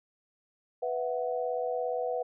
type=chord; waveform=sine; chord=B suspended fourth; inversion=none; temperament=equal with one note detuned; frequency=493.9 / 662.7 / 740 Hz; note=B4 / E5 / F#5; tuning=0 / +9 / 0 cents; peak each=-31 / -35 / -35 dBFS; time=0.82-2.23 s; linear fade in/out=10 ms; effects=none